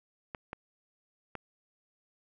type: clicks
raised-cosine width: 0.5 ms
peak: -23 dBFS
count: 3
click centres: 0.348 / 0.531 / 1.353 s
effects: none